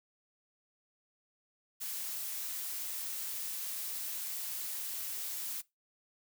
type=noise; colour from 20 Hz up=blue; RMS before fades=-39 dBFS; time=1.8-5.62 s; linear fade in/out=20 ms; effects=noise-tail reverb RT60 0.2 s tail -21 dB re dry